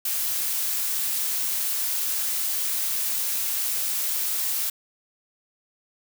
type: noise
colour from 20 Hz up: blue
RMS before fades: -26 dBFS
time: 0.05-4.7 s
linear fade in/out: 5 ms
effects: none